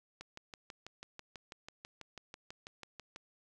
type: click train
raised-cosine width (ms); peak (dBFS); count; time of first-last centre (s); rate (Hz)
0.2; -29; 19; 0.21-3.161; 6.1
effects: none